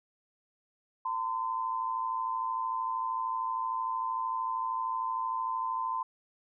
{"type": "tone pair together", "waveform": "sine", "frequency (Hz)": [910.9, 1024], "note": ["A#5", "C6"], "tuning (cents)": [-40, -38], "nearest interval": "major second", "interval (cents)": 202, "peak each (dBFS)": [-35, -31], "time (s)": [1.05, 6.03], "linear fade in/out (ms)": 5, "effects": []}